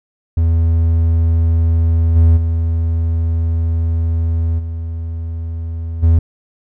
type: tone with level steps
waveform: triangle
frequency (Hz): 82.41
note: E2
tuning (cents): 0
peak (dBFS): -8 / -4 / -11 / -18 / -5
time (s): 0.37-6.19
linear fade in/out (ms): 5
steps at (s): 2.15 / 2.36 / 4.58 / 6.02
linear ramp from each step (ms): 20
effects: none